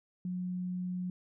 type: tone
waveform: sine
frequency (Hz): 181.1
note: F#3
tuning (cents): -37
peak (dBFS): -33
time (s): 0.25-1.1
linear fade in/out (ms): 2
effects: none